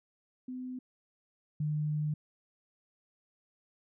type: tone pair in turn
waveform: sine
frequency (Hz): 254 / 151.03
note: B3 / D3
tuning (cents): +49 / +49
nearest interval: major sixth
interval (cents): 900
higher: first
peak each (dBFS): -37 / -29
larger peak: second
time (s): 0.48-0.79 / 1.6-2.14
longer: second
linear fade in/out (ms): 5
effects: none